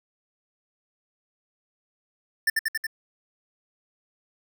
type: tone with echo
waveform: square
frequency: 1781 Hz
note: A6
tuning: 21 cents sharp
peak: -19 dBFS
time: 2.47-2.5 s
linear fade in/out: 5 ms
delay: 92 ms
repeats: 4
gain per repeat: -2 dB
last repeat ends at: 2.868 s
effects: none